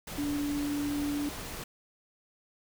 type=tone in noise; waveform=sine; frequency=290 Hz; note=D4; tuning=22 cents flat; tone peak=-29 dBFS; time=0.18-1.29 s; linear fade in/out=5 ms; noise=pink; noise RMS=-40 dBFS; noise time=0.07-1.64 s; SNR=+8 dB; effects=none